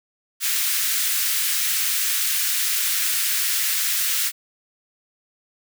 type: high-pass noise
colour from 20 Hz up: white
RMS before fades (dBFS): -22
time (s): 0.4-4.32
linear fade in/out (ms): 50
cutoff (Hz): 1500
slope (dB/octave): 24
effects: none